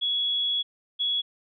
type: tone pair in turn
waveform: sine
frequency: 3362 / 3362 Hz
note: G#7 / G#7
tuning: +20 / +20 cents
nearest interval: unison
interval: 0 cents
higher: neither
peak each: -23 / -23 dBFS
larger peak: neither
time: 0.01-0.63 / 0.99-1.22 s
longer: first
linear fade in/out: 20 ms
effects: none